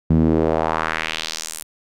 sawtooth tone with band-pass filter sweep, 79.8 Hz, D#2, 44 cents sharp, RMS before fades -20 dBFS, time 0.1-1.63 s, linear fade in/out 5 ms, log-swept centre 180 to 11000 Hz, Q 1.9, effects none

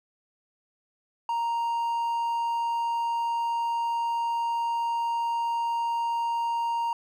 triangle tone, 932.3 Hz, A#5, in tune, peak -23 dBFS, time 1.29-6.93 s, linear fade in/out 2 ms, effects none

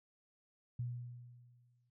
sine tone with exponential decay, 121.5 Hz, B2, 28 cents flat, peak -35 dBFS, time 0.79-1.9 s, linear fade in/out 5 ms, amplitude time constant 240 ms, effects none

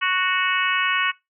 harmonic tone with a mistuned harmonic, 370 Hz, F#4, in tune, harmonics 3 / 4 / 5 / 6 / 7 / 8, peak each -24 / -25 / -26 / -27 / -27 / -28 dBFS, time 0.01-1.12 s, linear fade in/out 20 ms, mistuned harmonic 8, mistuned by -18 cents, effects noise-tail reverb RT60 0.2 s tail -21 dB re dry

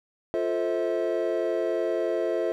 triangle chord, F major seventh, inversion none, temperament equal with one note detuned, 349.2 / 440 / 523.3 / 644.9 Hz, F4 / A4 / C5 / E5, 0 / 0 / 0 / -38 cents, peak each -27 / -28 / -29 / -27 dBFS, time 0.34-2.52 s, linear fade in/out 0 ms, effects none

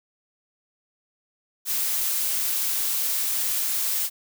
blue noise, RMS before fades -25 dBFS, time 1.65-4.1 s, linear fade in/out 50 ms, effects none

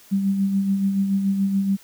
sine tone with tremolo, 196 Hz, G3, in tune, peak -16 dBFS, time 0.11-1.77 s, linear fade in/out 20 ms, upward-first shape sine, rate 7 Hz, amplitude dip 45%, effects white hiss -50 dBFS RMS until 1.83 s

